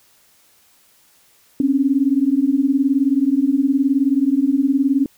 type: beating tone pair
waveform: sine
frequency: 263.3 / 282.3 Hz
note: C4 / C#4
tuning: +11 / +32 cents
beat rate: 19 Hz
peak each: -17 / -16 dBFS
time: 1.6-5.06 s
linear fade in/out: 2 ms
effects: white hiss -55 dBFS RMS until 5.17 s